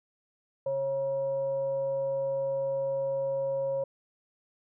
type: tone with frequency modulation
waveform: sine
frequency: 546 Hz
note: C#5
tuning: 26 cents flat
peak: -27 dBFS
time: 0.66-3.84 s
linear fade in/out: 5 ms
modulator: 408 Hz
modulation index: 0.27
effects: none